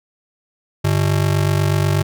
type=ring-modulated tone; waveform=square; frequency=123.47 Hz; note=B2; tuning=in tune; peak=-12 dBFS; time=0.84-2.03 s; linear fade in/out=10 ms; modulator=24.1 Hz; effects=none